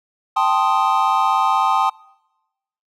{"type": "chord", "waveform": "triangle", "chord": "A half-diminished seventh", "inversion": "third", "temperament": "equal", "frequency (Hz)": [784, 880, 1046.5, 1244.5], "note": ["G5", "A5", "C6", "Eb6"], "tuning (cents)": [0, 0, 0, 0], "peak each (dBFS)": -18, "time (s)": [0.36, 1.9], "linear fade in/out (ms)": 10, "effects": ["noise-tail reverb RT60 1.0 s tail -25 dB re dry"]}